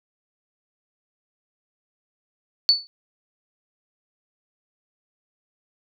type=tone with exponential decay; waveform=sine; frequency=4471 Hz; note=C#8; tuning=14 cents sharp; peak=-9 dBFS; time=2.69-2.87 s; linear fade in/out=0 ms; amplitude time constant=39 ms; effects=none